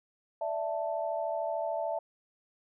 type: chord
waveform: sine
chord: D suspended second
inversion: none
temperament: just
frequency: 587.3 / 660.7 / 881 Hz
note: D5 / E5 / A5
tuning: 0 / +4 / +2 cents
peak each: -36 / -32 / -37 dBFS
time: 0.41-1.99 s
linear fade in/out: 5 ms
effects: none